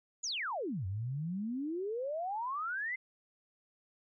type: exponential two-way sweep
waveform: sine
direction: down then up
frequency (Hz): 7260 to 90.2 to 2101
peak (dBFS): -34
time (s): 0.23-2.96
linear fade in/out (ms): 10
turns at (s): 0.86
effects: none